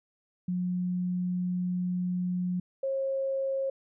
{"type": "tone pair in turn", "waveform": "sine", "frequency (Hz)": [180, 539.4], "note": ["F#3", "C#5"], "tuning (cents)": [-47, -47], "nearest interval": "octave + perfect fifth", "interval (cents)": 1900, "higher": "second", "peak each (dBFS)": -27, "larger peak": "neither", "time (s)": [[0.48, 2.6], [2.83, 3.7]], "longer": "first", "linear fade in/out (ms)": 5, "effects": []}